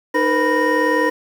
triangle tone cluster, 307.6 / 467.2 / 507 / 985 / 1854 Hz, D#4 / A#4 / B4 / B5 / A#6, -20 / +4 / +45 / -5 / -10 cents, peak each -19 dBFS, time 0.14-1.1 s, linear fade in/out 10 ms, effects 7-bit

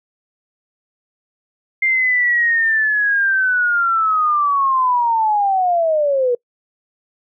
sine linear sweep, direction down, 2108 to 476 Hz, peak -13 dBFS, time 1.82-6.35 s, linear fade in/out 5 ms, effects noise-tail reverb RT60 0.1 s tail -26 dB re dry

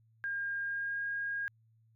sine tone with pitch glide, 1612 to 1627.9 Hz, G6 to G#6, +48 to -35 cents, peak -33 dBFS, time 0.24-1.48 s, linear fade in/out 0 ms, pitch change +17 cents, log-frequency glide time 0.62-1.04 s, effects added 112 Hz sine -64 dBFS peak until 1.95 s

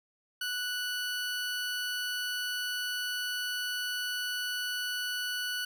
20% pulse tone, 1480 Hz, F#6, in tune, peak -27 dBFS, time 0.41-5.65 s, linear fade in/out 5 ms, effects none

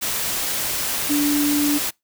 sine tone in noise, 291.6 Hz, D4, 12 cents flat, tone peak -17 dBFS, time 1.09-1.79 s, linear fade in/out 20 ms, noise white, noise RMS -24 dBFS, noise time 0.01-1.91 s, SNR +4 dB, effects noise-tail reverb RT60 0.2 s tail -26 dB re dry

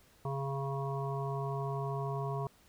harmonic tone, 137.5 Hz, C#3, 14 cents flat, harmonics 1 / 3 / 5 / 7 / 8, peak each -35 / -40 / -42 / -43 / -44 dBFS, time 0.25-2.47 s, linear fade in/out 2 ms, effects pink hiss -64 dBFS RMS until 2.68 s

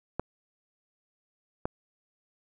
clicks, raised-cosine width 1 ms, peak -15 dBFS, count 2, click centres 0.196 / 1.655 s, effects none

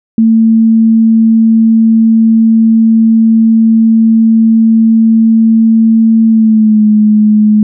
sine tone with pitch glide, 224.3 to 212.4 Hz, A3 to G#3, +34 to +39 cents, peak -3 dBFS, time 0.18-7.63 s, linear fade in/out 2 ms, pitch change -95 cents, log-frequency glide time 6.26-6.85 s, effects none

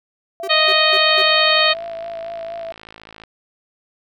sine tone with vibrato, 670 Hz, E5, 28 cents sharp, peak -26 dBFS, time 0.4-2.72 s, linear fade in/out 0 ms, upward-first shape sine, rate 4.3 Hz, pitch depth 24 cents each way
45% pulse tone bursts, 387.2 Hz, G4, 21 cents flat, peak -26 dBFS, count 4, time 0.43-1.222 s, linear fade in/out 5 ms, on 48 ms, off 200 ms
harmonic tone, 622.3 Hz, D#5, in tune, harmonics 1 / 2 / 3 / 4 / 5 / 6 / 7, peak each -20 / -20 / -20 / -20 / -20 / -20 / -20 dBFS, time 0.49-1.74 s, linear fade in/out 20 ms
click train, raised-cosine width 0.3 ms, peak -22 dBFS, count 118, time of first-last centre 1.09-3.237 s, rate 54.5 Hz
effects none

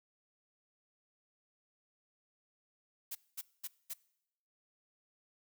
blue noise bursts, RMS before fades -41 dBFS, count 4, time 3.11-3.938 s, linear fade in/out 10 ms, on 42 ms, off 220 ms, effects noise-tail reverb RT60 0.8 s tail -22 dB re dry

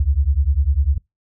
sine beating tone pair, 65.41 / 75.41 Hz, C2 / D2, 0 / +46 cents, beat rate 10 Hz, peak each -17 dBFS, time 0-0.98 s, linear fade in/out 5 ms, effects noise-tail reverb RT60 0.2 s tail -26 dB re dry

